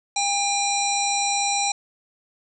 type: harmonic tone with a mistuned harmonic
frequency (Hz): 803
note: G5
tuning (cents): +41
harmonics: 1 / 3 / 5 / 7 / 9 / 10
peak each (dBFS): -24 / -29 / -27 / -28 / -29 / -32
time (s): 0.16-1.72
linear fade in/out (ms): 5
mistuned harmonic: 7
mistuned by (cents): +30
effects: none